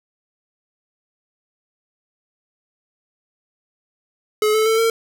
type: tone with pitch steps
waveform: square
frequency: 426.5 / 435.7 / 445.1 / 454.7 Hz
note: G#4 / A4 / A4 / A#4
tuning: +46 / -17 / +20 / -43 cents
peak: -15 dBFS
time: 4.42-4.9 s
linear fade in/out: 2 ms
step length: 120 ms
effects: none